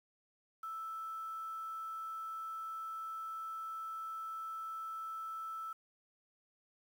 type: tone with quantisation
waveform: sine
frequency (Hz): 1318.5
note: E6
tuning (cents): 0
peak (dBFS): -40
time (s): 0.63-5.73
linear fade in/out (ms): 5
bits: 10
effects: none